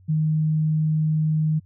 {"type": "tone", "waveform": "sine", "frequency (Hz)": 155.56, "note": "D#3", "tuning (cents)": 0, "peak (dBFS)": -18, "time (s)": [0.08, 1.6], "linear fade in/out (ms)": 20, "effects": ["added 93 Hz sine -49 dBFS peak until 1.65 s"]}